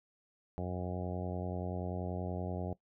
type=harmonic tone; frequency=90.4 Hz; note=F#2; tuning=40 cents flat; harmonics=1 / 2 / 3 / 4 / 5 / 6 / 7 / 8 / 9; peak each=-39 / -40 / -46 / -45 / -45 / -47 / -46 / -48 / -51 dBFS; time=0.58-2.73 s; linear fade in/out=0 ms; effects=noise-tail reverb RT60 0.1 s tail -19 dB re dry